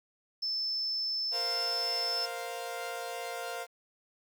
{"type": "tone", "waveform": "sine", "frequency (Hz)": 5274, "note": "E8", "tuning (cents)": 0, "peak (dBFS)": -30, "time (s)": [0.42, 2.26], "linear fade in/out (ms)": 10}
{"type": "chord", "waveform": "sawtooth", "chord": "Bb suspended second", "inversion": "none", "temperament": "equal", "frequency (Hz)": [466.2, 523.3, 698.5], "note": ["Bb4", "C5", "F5"], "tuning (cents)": [0, 0, 0], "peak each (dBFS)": [-38, -38, -35], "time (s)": [1.31, 3.67], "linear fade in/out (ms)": 50}
{"effects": ["10-bit"]}